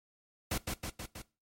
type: noise with echo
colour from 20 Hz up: pink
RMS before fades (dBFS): -33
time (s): 0.51-0.58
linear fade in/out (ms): 5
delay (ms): 160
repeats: 4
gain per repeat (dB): -3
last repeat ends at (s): 1.22
effects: noise-tail reverb RT60 0.3 s tail -20 dB re dry + MP3 64 kbps